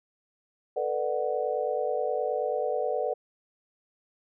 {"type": "chord", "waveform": "sine", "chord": "B minor seventh", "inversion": "third", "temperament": "just", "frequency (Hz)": [444.5, 493.9, 592.7, 740.8], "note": ["A4", "B4", "D5", "F#5"], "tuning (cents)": [18, 0, 16, 2], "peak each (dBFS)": [-32, -30, -31, -33], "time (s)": [0.76, 3.14], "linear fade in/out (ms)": 10, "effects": []}